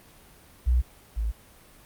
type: tone pair in turn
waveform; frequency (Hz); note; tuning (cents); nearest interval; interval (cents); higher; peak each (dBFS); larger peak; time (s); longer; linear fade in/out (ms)
sine; 61.5 / 54.79; B1 / A1; -7 / -7; major second; 200; first; -18 / -24; first; 0.66-0.82 / 1.16-1.32; neither; 20
effects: pink hiss -53 dBFS RMS until 1.85 s + Opus 32 kbps